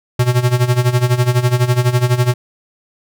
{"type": "tone with tremolo", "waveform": "square", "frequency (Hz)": 123.47, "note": "B2", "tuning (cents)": 0, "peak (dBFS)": -9, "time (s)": [0.19, 2.34], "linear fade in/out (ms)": 5, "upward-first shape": "sine", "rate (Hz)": 12, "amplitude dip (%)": 80, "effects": []}